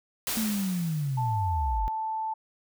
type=noise with exponential decay; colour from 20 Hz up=white; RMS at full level=-29 dBFS; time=0.27-1.79 s; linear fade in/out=2 ms; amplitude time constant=330 ms
type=linear sweep; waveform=sine; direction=down; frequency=225.4 to 43.07 Hz; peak=-26 dBFS; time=0.37-1.88 s; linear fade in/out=0 ms
type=tone; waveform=sine; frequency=880 Hz; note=A5; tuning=in tune; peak=-28 dBFS; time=1.17-2.34 s; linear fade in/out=10 ms
effects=none